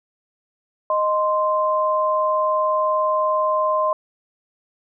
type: tone pair together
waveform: sine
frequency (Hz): 620.2 / 1043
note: D#5 / C6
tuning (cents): -6 / -6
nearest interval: major sixth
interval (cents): 900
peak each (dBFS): -20 / -19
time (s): 0.9-3.93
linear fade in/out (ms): 2
effects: none